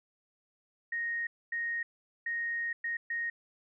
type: tone bursts at uneven times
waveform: sine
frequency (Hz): 1864.7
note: A#6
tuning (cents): 0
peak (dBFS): -31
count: 5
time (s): 0.92-1.27 / 1.52-1.83 / 2.26-2.73 / 2.84-2.97 / 3.1-3.3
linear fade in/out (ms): 5
effects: none